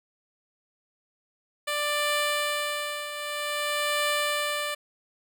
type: tone with tremolo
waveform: 10% pulse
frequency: 590 Hz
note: D5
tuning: 8 cents sharp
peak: -15 dBFS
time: 1.67-4.75 s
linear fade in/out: 10 ms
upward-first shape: triangle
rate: 0.52 Hz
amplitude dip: 70%
effects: none